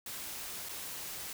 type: noise with dropouts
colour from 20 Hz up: white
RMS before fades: -42 dBFS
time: 0.06-1.33 s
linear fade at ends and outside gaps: 2 ms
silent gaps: 0.688-0.692 s
effects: none